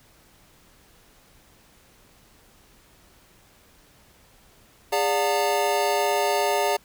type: tone cluster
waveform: square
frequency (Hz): 408.9 / 581 / 717 / 900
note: G#4 / D5 / F5 / A5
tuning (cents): -27 / -19 / +45 / +39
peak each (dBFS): -27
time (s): 4.92-6.77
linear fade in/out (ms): 10
effects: pink hiss -56 dBFS RMS until 6.84 s